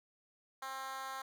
10% pulse tone with high-pass filter, 266.1 Hz, C4, 29 cents sharp, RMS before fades -43 dBFS, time 0.62-1.22 s, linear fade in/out 5 ms, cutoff 940 Hz, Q 1.8, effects none

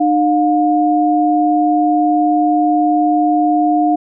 sine tone pair together, 303.1 / 713 Hz, D#4 / F5, -45 / +36 cents, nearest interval octave + minor third, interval 1481 cents, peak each -13 dBFS, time 0-3.96 s, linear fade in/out 10 ms, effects none

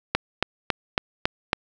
click train, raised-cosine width 0.3 ms, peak -3 dBFS, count 6, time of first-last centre 0.15-1.531 s, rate 3.62 Hz, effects none

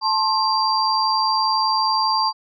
sine tone cluster, 875 / 1063 / 4722 Hz, A5 / C6 / D8, -10 / +27 / +9 cents, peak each -21 dBFS, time 0.01-2.33 s, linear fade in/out 50 ms, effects none

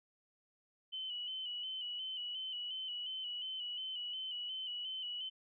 sine tone with vibrato, 3000 Hz, F#7, 23 cents sharp, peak -39 dBFS, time 0.92-5.3 s, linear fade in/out 20 ms, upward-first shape square, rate 2.8 Hz, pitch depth 37 cents each way, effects none

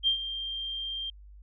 sine tone with ADSR envelope, 3179 Hz, G7, 24 cents sharp, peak -20 dBFS, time 0.03-1.1 s, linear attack 42 ms, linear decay 99 ms, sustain -12 dB, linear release 3 ms, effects added 50 Hz sine -47 dBFS peak until 1.42 s

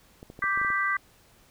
clicks, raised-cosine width 2 ms, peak -29 dBFS, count 8, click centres 0.229 / 0.301 / 0.391 / 0.44 / 0.575 / 0.615 / 0.648 / 0.703 s
sine chord, G major, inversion second, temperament equal, 1174.7 / 1568 / 1975.5 Hz, D6 / G6 / B6, 0 / 0 / 0 cents, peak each -28 dBFS, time 0.42-0.97 s, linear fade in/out 5 ms
effects pink hiss -59 dBFS RMS until 1.5 s

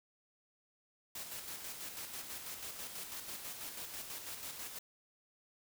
white noise with tremolo, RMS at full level -44 dBFS, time 1.15-4.79 s, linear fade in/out 5 ms, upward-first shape square, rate 6.1 Hz, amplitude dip 40%, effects none

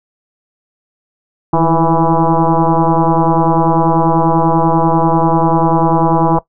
sine tone with frequency modulation, 333.1 Hz, E4, 18 cents sharp, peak -8 dBFS, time 1.53-6.39 s, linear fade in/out 5 ms, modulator 164 Hz, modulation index 4.3, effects noise-tail reverb RT60 0.1 s tail -18 dB re dry

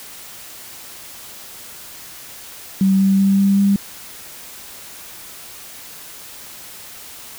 sine tone with pitch steps, 192.7 / 194.26 / 195.84 / 197.43 / 199.04 Hz, G3 / G3 / G3 / G3 / G3, -29 / -15 / -1 / +13 / +27 cents, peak -11 dBFS, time 2.81-3.76 s, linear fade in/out 2 ms, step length 190 ms, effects white hiss -37 dBFS RMS until 7.38 s

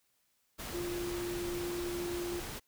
sine tone in noise, 349.2 Hz, F4, in tune, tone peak -35 dBFS, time 0.73-2.41 s, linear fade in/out 20 ms, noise pink, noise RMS -42 dBFS, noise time 0.58-2.6 s, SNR +4 dB, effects white hiss -75 dBFS RMS until 2.67 s

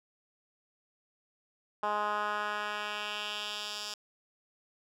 10% pulse tone with band-pass filter sweep, 208.8 Hz, G#3, 10 cents sharp, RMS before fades -35 dBFS, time 1.83-3.94 s, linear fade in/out 2 ms, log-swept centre 980 to 5000 Hz, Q 1.8, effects none

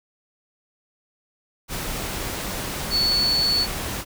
sine tone in noise, 4435 Hz, C#8, in tune, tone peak -18 dBFS, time 2.9-3.67 s, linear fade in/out 50 ms, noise pink, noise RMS -29 dBFS, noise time 1.68-4.05 s, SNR +8 dB, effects none

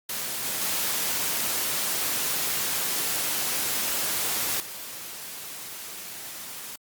white noise with level steps, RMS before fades -31 / -29 / -27 / -38 dBFS, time 0.09-6.76 s, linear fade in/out 5 ms, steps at 0.44 / 0.61 / 4.6 s, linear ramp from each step 2 ms, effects high-pass 100 Hz 12 dB/octave + Opus 48 kbps

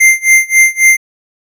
square tone with tremolo, 2093 Hz, C7, in tune, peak -3 dBFS, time 0-0.97 s, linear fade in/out 10 ms, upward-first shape sine, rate 3.7 Hz, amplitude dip 95%, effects resampled to 32000 Hz

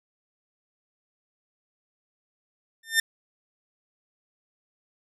sawtooth tone with exponential growth, 1800 Hz, A6, 39 cents sharp, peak -12 dBFS, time 2.83-3 s, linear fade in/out 5 ms, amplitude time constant 35 ms, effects none

